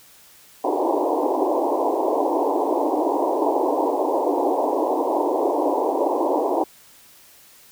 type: band-pass noise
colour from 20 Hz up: pink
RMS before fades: -21 dBFS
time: 0.64-6.64 s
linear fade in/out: 5 ms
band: 280 to 1000 Hz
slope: 96 dB/octave
effects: white hiss -50 dBFS RMS until 7.71 s